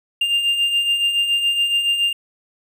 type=beating tone pair; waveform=triangle; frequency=2794 / 2801.1 Hz; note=F7 / F7; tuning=0 / +5 cents; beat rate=7.1 Hz; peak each=-24 / -15 dBFS; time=0.21-2.13 s; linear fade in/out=5 ms; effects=none